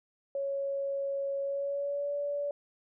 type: tone with pitch glide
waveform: sine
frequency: 554 to 574.9 Hz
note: C#5 to D5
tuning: -1 to -37 cents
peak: -30 dBFS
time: 0.35-2.51 s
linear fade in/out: 2 ms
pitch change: +64 cents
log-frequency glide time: 1.41-2.14 s
effects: none